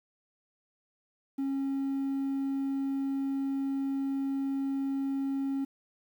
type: tone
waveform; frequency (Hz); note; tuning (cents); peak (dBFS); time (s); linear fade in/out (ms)
triangle; 272.9; C#4; -27; -26; 1.38-5.65; 10
effects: tanh soft clip ceiling -22 dBFS + 10-bit